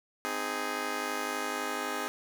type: chord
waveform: 10% pulse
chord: Ab major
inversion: first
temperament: just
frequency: 259.6 / 311.5 / 415.3 Hz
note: C4 / Eb4 / Ab4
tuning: -13 / +2 / 0 cents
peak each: -29 / -30 / -27 dBFS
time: 0.25-2.08 s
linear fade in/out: 0 ms
effects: none